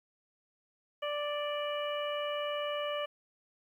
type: harmonic tone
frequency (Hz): 587.3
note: D5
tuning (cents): 0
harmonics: 1 / 2 / 3 / 4 / 5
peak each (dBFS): -34 / -39 / -45 / -45 / -41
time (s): 1.02-3.06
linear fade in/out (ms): 10
effects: 11-bit